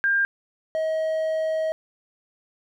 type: tone pair in turn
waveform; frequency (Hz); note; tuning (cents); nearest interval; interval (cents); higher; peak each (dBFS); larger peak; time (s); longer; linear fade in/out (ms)
sine / triangle; 1600 / 635; G6 / D#5; +35 / +35; octave + major third; 1600; first; -18 / -20; first; 0.04-0.25 / 0.75-1.72; second; 0
effects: none